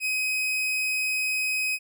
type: tone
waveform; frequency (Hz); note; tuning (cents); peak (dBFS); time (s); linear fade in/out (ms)
40% pulse; 2524; D#7; +24; -23; 0-1.79; 50
effects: none